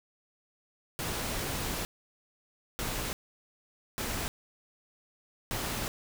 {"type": "noise bursts at uneven times", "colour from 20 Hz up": "pink", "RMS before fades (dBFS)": -34, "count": 4, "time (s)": [[0.99, 1.85], [2.79, 3.13], [3.98, 4.28], [5.51, 5.88]], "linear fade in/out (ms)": 0, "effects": []}